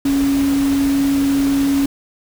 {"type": "tone in noise", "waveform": "sine", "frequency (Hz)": 277.2, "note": "C#4", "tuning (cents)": 0, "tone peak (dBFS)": -13, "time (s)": [0.05, 1.86], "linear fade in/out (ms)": 5, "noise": "pink", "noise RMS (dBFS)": -28, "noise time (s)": [0.05, 1.86], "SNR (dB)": 12, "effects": []}